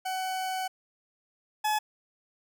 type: tone pair in turn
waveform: 40% pulse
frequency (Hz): 751 / 852.3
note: F#5 / G#5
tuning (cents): +26 / +45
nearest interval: major second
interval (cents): 219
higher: second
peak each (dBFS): -29 / -24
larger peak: second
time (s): 0.05-0.68 / 1.64-1.79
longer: first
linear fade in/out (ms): 10
effects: none